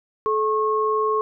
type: tone pair together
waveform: sine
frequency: 431.9 / 1088.3 Hz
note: A4 / C#6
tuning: -32 / -32 cents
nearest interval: octave + major third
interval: 1600 cents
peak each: -21 dBFS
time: 0.26-1.21 s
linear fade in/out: 0 ms
effects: none